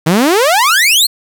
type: exponential sweep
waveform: sawtooth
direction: up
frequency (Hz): 150 to 4439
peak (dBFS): -4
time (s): 0.06-1.07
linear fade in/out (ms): 10
effects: 7-bit